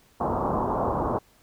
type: low-pass noise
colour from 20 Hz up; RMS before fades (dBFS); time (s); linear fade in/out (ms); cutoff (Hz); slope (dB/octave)
white; -26; 0.2-1.19; 10; 1100; 48
effects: pink hiss -60 dBFS RMS until 1.42 s